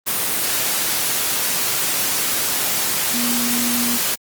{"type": "tone in noise", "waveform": "sine", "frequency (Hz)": 240, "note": "B3", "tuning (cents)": -49, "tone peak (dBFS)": -22, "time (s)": [3.13, 3.98], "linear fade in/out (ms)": 20, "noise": "white", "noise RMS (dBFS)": -20, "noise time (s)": [0.06, 4.16], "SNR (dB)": -5, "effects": ["high-pass 100 Hz 12 dB/octave", "Opus 24 kbps"]}